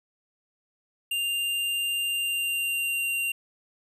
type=tone with pitch glide; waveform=square; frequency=2794 to 2770 Hz; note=F7 to F7; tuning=0 to -15 cents; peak=-26 dBFS; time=1.11-3.32 s; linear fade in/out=5 ms; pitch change=-15 cents; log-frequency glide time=2.04-3.08 s; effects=11-bit